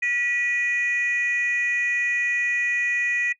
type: tone pair together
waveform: sine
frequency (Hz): 1940 / 2461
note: B6 / D#7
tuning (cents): -31 / -20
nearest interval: major third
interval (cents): 411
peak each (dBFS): -22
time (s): 0.02-3.33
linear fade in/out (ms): 10
effects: noise-tail reverb RT60 0.1 s tail -20 dB re dry + tanh soft clip ceiling -16 dBFS